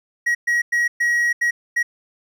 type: tone bursts at uneven times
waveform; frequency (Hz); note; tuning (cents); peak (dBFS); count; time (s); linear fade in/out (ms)
triangle; 1904; A#6; +36; -14; 6; 0.26-0.35 / 0.47-0.62 / 0.72-0.88 / 1-1.33 / 1.41-1.51 / 1.76-1.83; 10
effects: none